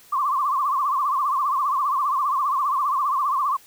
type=tone with vibrato; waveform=sine; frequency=1108.7 Hz; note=C#6; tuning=in tune; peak=-19 dBFS; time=0.12-3.57 s; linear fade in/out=10 ms; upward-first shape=triangle; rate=15 Hz; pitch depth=160 cents each way; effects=white hiss -51 dBFS RMS until 3.66 s